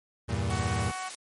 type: chord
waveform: 35% pulse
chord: E diminished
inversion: none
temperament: equal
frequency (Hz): 82.41 / 98 / 116.54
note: E2 / G2 / Bb2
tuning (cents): 0 / 0 / 0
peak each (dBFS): -30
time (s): 0.28-0.92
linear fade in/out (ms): 20
type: harmonic tone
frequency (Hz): 372.6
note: F#4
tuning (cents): +12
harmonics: 2 / 3 / 4 / 5 / 6 / 7 / 8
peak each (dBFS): -37 / -38 / -43 / -47 / -44 / -52 / -53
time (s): 0.49-1.1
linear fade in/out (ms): 20
type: high-pass noise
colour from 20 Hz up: white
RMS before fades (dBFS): -40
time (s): 0.5-1.15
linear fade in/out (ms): 2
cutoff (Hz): 380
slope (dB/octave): 12
effects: MP3 48 kbps